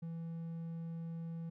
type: tone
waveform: triangle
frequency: 165.7 Hz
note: E3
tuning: 9 cents sharp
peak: -38 dBFS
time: 0.02-1.5 s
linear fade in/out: 10 ms
effects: none